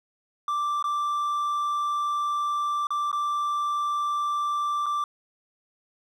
triangle tone with dropouts, 1174.7 Hz, D6, in tune, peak -22 dBFS, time 0.48-5.04 s, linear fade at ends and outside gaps 2 ms, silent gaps 0.826-0.841 / 2.87-2.905 / 3.116-3.128 / 4.86-4.864 s, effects none

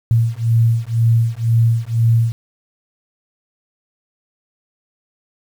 sine beating tone pair, 114.2 / 116.2 Hz, A#2 / A#2, -35 / -5 cents, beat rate 2 Hz, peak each -15 dBFS, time 0.11-2.32 s, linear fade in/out 0 ms, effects 7-bit

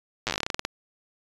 slowing click train, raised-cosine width 0.2 ms, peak -9 dBFS, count 16, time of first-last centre 0.27-0.651 s, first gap 8 ms, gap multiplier 1.15, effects resampled to 24000 Hz

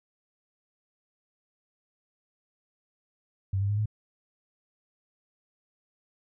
sine tone with pitch steps, 96.7 / 99.99 / 103.4 / 106.92 Hz, G2 / G2 / G#2 / A2, -23 / +35 / -7 / -49 cents, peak -24 dBFS, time 3.53-3.858 s, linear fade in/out 5 ms, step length 82 ms, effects none

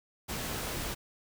pink noise, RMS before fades -36 dBFS, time 0.28-0.95 s, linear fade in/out 20 ms, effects none

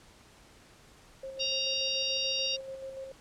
sine tone with tremolo, 534 Hz, C5, 35 cents sharp, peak -37 dBFS, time 1.23-3.12 s, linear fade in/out 5 ms, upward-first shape square, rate 6.9 Hz, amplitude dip 40%
harmonic tone, 932.3 Hz, A#5, in tune, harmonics 3 / 4 / 5 / 6, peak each -33 / -34 / -35 / -36 dBFS, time 1.39-2.57 s, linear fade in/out 20 ms
effects pink hiss -57 dBFS RMS until 3.2 s + low-pass 9000 Hz 12 dB/octave

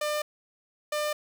sawtooth tone pair in turn, 599 / 599 Hz, D5 / D5, +34 / +34 cents, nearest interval unison, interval 0 cents, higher neither, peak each -23 dBFS, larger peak neither, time 0.01-0.22 / 0.92-1.13 s, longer neither, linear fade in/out 5 ms, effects none

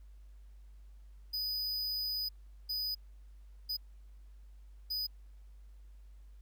square tone bursts at uneven times, 4978 Hz, D#8, in tune, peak -34 dBFS, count 4, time 1.33-2.29 / 2.69-2.95 / 3.69-3.77 / 4.9-5.07 s, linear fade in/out 10 ms, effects added 50 Hz sine -51 dBFS peak until 6.41 s + pink hiss -75 dBFS RMS until 6.41 s

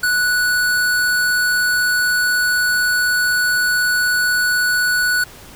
square tone, 1476 Hz, F#6, 5 cents flat, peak -15 dBFS, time 0.03-5.24 s, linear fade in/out 5 ms, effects pink hiss -40 dBFS RMS until 5.55 s

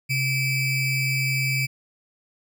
square ring-modulated tone, 1223 Hz, D#6, 30 cents flat, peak -19 dBFS, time 0.09-1.67 s, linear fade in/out 20 ms, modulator 1090 Hz, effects none

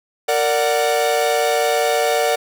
45% pulse chord, Bb augmented, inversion none, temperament equal with one note detuned, 461.9 / 587.3 / 740 Hz, Bb4 / D5 / F#5, -16 / 0 / 0 cents, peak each -20 dBFS, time 0.28-2.36 s, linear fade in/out 10 ms, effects none

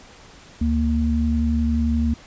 sine tone pair together, 73.42 / 231.7 Hz, D2 / A#3, 0 / -10 cents, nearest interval octave + minor sixth, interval 1990 cents, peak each -20 dBFS, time 0.61-2.14 s, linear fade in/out 5 ms, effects pink hiss -46 dBFS RMS until 2.26 s + resampled to 16000 Hz

